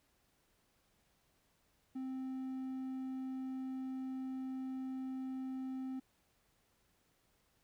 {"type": "tone", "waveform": "triangle", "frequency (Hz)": 261.6, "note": "C4", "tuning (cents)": 0, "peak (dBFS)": -37, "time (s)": [1.95, 6], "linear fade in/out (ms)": 10, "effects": ["pink hiss -75 dBFS RMS until 7.63 s"]}